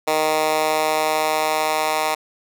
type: tone with high-pass filter sweep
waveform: 10% pulse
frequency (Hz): 155.56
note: D#3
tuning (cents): 0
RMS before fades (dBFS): -20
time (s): 0.07-2.15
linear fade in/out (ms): 10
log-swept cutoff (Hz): 540 to 820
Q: 1.2
effects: none